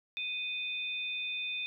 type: tone pair together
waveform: sine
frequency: 2489 / 3579 Hz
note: D#7 / A7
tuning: 0 / +29 cents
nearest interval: tritone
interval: 629 cents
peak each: -35 / -38 dBFS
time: 0.17-1.66 s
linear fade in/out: 0 ms
effects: none